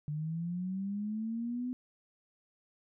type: linear sweep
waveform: sine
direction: up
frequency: 146.83 to 253.2 Hz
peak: -33 dBFS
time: 0.08-1.73 s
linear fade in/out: 0 ms
effects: none